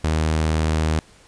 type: tone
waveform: sawtooth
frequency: 78.6 Hz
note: D#2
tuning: 18 cents sharp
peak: -14 dBFS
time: 0.04-0.99 s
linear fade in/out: 0 ms
effects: pink hiss -51 dBFS RMS until 1.27 s + resampled to 22050 Hz